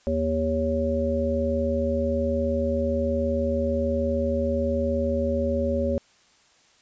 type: harmonic tone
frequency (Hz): 79.4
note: D#2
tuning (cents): +36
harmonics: 1 / 3 / 5 / 7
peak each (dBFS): -28 / -27 / -31 / -25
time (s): 0.07-5.98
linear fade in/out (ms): 0
effects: white hiss -59 dBFS RMS until 6.81 s + resampled to 16000 Hz